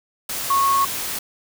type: tone in noise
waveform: sine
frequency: 1100 Hz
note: C#6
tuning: 14 cents flat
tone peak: -15 dBFS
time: 0.5-0.85 s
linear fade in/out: 5 ms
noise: white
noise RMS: -27 dBFS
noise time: 0.29-1.19 s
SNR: +9 dB
effects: none